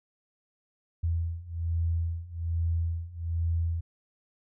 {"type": "beating tone pair", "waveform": "sine", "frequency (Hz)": [82.9, 84.1], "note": ["E2", "E2"], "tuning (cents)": [10, 35], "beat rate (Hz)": 1.2, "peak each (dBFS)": [-31, -29], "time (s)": [1.03, 3.81], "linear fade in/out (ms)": 10, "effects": []}